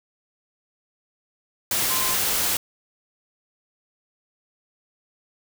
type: tone in noise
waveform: sine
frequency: 1039 Hz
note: C6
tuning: 12 cents flat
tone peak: -31 dBFS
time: 1.9-2.15 s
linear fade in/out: 2 ms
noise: white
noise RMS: -23 dBFS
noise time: 1.71-2.57 s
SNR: -11 dB
effects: none